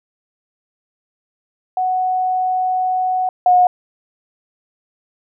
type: tone pair in turn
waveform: sine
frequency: 741 / 724.1 Hz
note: F#5 / F#5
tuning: +2 / -38 cents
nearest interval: unison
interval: 40 cents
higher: first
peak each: -15 / -8 dBFS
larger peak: second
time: 1.77-3.29 / 3.46-3.67 s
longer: first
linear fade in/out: 2 ms
effects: none